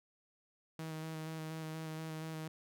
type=tone with vibrato; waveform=sawtooth; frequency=158.8 Hz; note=D#3; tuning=36 cents sharp; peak=-37 dBFS; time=0.79-2.48 s; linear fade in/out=2 ms; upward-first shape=square; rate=4.2 Hz; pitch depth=14 cents each way; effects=none